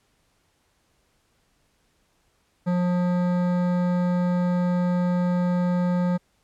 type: tone with hard clipping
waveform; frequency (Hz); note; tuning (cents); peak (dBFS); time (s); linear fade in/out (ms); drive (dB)
triangle; 178.1; F3; +34; -22; 2.66-6.18; 20; 18
effects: pink hiss -67 dBFS RMS until 6.43 s + low-pass 11000 Hz 12 dB/octave